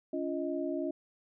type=tone cluster; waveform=sine; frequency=282.2 / 344.3 / 625 Hz; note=C#4 / F4 / D#5; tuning=+31 / -25 / +8 cents; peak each=-35 / -35 / -37 dBFS; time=0.13-0.91 s; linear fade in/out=5 ms; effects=none